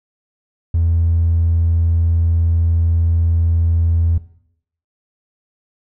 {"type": "tone", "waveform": "triangle", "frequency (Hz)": 83.5, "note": "E2", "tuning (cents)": 23, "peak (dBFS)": -9, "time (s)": [0.74, 4.18], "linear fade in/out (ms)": 5, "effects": ["noise-tail reverb RT60 0.7 s tail -20 dB re dry", "tanh soft clip ceiling -8 dBFS"]}